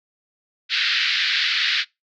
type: band-pass noise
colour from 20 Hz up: white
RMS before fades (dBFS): -21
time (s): 0.69-1.85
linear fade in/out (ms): 50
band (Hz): 1500 to 4500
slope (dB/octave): 48
effects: noise-tail reverb RT60 0.2 s tail -23 dB re dry